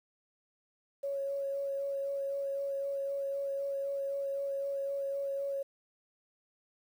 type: tone with vibrato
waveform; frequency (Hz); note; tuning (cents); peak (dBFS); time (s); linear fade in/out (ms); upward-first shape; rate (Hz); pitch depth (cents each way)
sine; 554.4; C#5; 0; -32; 1.03-5.63; 10; sine; 3.9; 13
effects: 10-bit